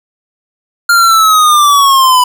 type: linear sweep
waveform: square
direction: down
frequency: 1407 to 987.8 Hz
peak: -5 dBFS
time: 0.89-2.24 s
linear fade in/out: 5 ms
effects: none